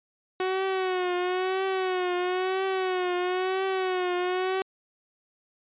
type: tone with vibrato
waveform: sawtooth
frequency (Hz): 370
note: F#4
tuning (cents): 0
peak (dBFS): -21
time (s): 0.4-4.62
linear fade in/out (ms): 2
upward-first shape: triangle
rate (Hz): 1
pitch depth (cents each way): 69
effects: resampled to 8000 Hz